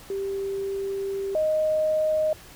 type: tone pair in turn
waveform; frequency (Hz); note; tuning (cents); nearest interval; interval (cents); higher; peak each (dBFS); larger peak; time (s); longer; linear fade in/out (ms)
sine; 392 / 621.3; G4 / D#5; 0 / -3; minor sixth; 797; second; -26 / -20; second; 0.1-1.35 / 1.35-2.33; first; 2
effects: pink hiss -47 dBFS RMS until 2.55 s